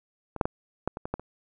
clicks, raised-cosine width 1 ms, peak -22 / -7 / -12 / -12 / -21 / -19 / -14 / -26 dBFS, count 8, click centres 0.363 / 0.412 / 0.455 / 0.876 / 0.971 / 1.055 / 1.14 / 1.196 s, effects none

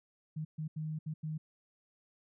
sine tone bursts at uneven times, 155.56 Hz, D#3, in tune, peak -35 dBFS, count 5, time 0.36-0.45 / 0.58-0.68 / 0.76-0.99 / 1.06-1.14 / 1.23-1.38 s, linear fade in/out 10 ms, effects none

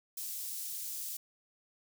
white high-pass noise, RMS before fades -40 dBFS, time 0.17-1.17 s, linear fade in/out 5 ms, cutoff 5800 Hz, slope 12 dB/octave, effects none

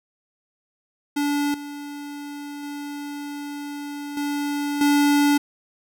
square tone with level steps, 288.8 Hz, D4, 29 cents flat, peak -21 / -33 / -31 / -24 / -16 dBFS, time 1.16-5.38 s, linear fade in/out 10 ms, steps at 1.54 / 2.63 / 4.17 / 4.81 s, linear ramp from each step 2 ms, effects none

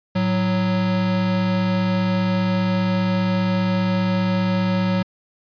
square tone pair together, 110 / 185 Hz, A2 / F#3, 0 / 0 cents, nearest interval major sixth, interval 900 cents, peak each -26 / -19 dBFS, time 0.15-5.03 s, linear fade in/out 10 ms, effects resampled to 11025 Hz

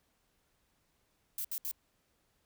violet noise bursts, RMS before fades -37 dBFS, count 3, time 1.38-1.714 s, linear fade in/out 2 ms, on 66 ms, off 68 ms, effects pink hiss -75 dBFS RMS until 2.45 s

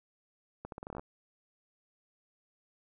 accelerating click train, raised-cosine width 1 ms, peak -27 dBFS, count 11, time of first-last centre 0.65-0.995 s, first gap 72 ms, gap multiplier 0.82, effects none

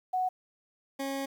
sine / 20% pulse tone pair in turn, 740 / 273.1 Hz, F#5 / C#4, 0 / -26 cents, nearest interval octave + perfect fourth, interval 1726 cents, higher first, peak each -26 / -27 dBFS, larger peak first, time 0.13-0.29 / 0.99-1.26 s, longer second, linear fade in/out 10 ms, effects 10-bit

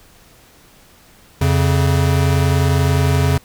square tone pair together, 87.12 / 138.3 Hz, F2 / C#3, -4 / -4 cents, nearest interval minor sixth, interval 800 cents, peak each -16 dBFS, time 1.41-3.38 s, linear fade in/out 5 ms, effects pink hiss -48 dBFS RMS until 3.44 s

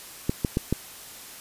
clicks, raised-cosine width 3 ms, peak -9 dBFS, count 4, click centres 0.295 / 0.448 / 0.571 / 0.726 s, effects white hiss -43 dBFS RMS until 1.4 s + resampled to 32000 Hz

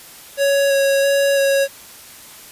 square tone with vibrato, 554.4 Hz, C#5, in tune, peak -14 dBFS, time 0.37-1.68 s, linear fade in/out 50 ms, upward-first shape square, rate 1.5 Hz, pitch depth 10 cents each way, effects white hiss -40 dBFS RMS until 2.51 s + resampled to 32000 Hz

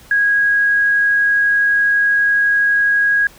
sine tone, 1648 Hz, G#6, 14 cents flat, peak -11 dBFS, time 0.11-3.27 s, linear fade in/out 2 ms, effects pink hiss -44 dBFS RMS until 3.38 s

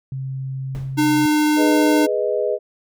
sine tone with pitch glide, 133.2 to 134.13 Hz, C3 to C3, +31 to +43 cents, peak -24 dBFS, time 0.12-1.26 s, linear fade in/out 2 ms, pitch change +12 cents, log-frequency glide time 0.62-0.98 s
brown noise with exponential decay, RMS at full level -31 dBFS, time 0.75-1.11 s, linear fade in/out 0 ms, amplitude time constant 78 ms
square tone, 302.3 Hz, D#4, 50 cents flat, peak -15 dBFS, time 0.97-2.07 s, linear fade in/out 20 ms
sine chord, G# minor, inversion none, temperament equal, 415.3 / 493.9 / 622.3 Hz, G#4 / B4 / D#5, 0 / 0 / 0 cents, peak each -22 dBFS, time 1.56-2.59 s, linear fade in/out 50 ms
effects none

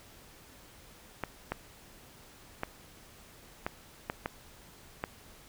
clicks, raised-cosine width 0.5 ms, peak -17 dBFS, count 7, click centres 1.237 / 1.52 / 2.634 / 3.665 / 4.099 / 4.259 / 5.039 s, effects pink hiss -55 dBFS RMS until 5.48 s

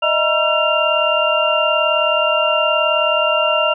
sine tone cluster, 614 / 653 / 952 / 1351 / 2790 Hz, D#5 / E5 / A#5 / E6 / F7, -23 / -17 / +36 / +42 / -2 cents, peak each -18 / -21 / -23 / -20 / -18 dBFS, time 0.02-3.74 s, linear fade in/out 10 ms, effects none

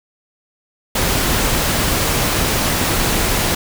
pink noise, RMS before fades -17 dBFS, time 0.95-3.55 s, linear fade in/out 5 ms, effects none

